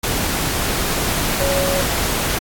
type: tone in noise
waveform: sine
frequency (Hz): 554.4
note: C#5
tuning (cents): 0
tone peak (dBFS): -19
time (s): 1.4-1.82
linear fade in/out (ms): 10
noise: pink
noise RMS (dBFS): -20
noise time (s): 0.03-2.39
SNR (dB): -2
effects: AAC 64 kbps